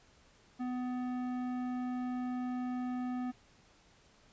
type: tone with tanh clipping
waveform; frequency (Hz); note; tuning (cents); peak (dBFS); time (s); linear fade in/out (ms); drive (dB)
sine; 250; B3; +21; -36; 0.59-3.32; 20; 14
effects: pink hiss -64 dBFS RMS until 4.32 s + resampled to 16000 Hz